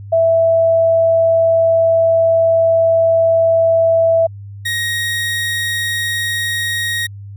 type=tone pair in turn; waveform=sine / 30% pulse; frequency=659 / 1879.1 Hz; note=E5 / A#6; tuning=-1 / +13 cents; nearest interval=octave + tritone; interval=1814 cents; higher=second; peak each=-9 / -14 dBFS; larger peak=first; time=0.12-4.27 / 4.65-7.07 s; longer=first; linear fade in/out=10 ms; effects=added 100 Hz sine -29 dBFS peak until 7.36 s